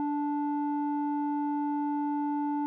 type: tone with low-pass filter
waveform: square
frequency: 292 Hz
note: D4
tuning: 10 cents flat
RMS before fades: -30 dBFS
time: 0-2.66 s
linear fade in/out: 0 ms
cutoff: 740 Hz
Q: 5
effects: none